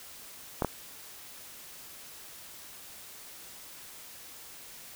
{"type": "clicks", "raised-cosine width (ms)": 1, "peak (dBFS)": -13, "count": 2, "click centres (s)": [0.622, 0.647], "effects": ["white hiss -48 dBFS RMS until 4.95 s"]}